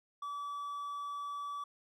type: tone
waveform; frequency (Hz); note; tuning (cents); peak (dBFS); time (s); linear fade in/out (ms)
triangle; 1150; D6; -37; -36; 0.22-1.64; 5
effects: none